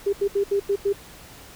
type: tone bursts at uneven times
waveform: sine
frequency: 400 Hz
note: G4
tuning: 35 cents sharp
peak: -18 dBFS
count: 6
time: 0.06-0.13 / 0.21-0.28 / 0.35-0.44 / 0.51-0.6 / 0.69-0.76 / 0.85-0.93 s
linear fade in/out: 10 ms
effects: pink hiss -45 dBFS RMS until 1.55 s